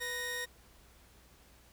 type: tone pair together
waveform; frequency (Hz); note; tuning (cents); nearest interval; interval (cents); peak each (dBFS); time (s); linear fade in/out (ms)
sawtooth; 493.9 / 1864.7; B4 / A#6; 0 / 0; octave + major seventh; 2300; -39 / -33; 0-0.46; 20
effects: added 60 Hz sine -62 dBFS peak until 1.72 s + pink hiss -62 dBFS RMS until 1.72 s